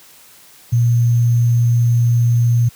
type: tone with sample-and-hold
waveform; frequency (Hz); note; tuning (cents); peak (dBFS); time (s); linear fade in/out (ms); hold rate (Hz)
sine; 118.5; A#2; +29; -10; 0.72-2.69; 10; 6300
effects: white hiss -45 dBFS RMS until 2.75 s + high-pass 60 Hz 12 dB/octave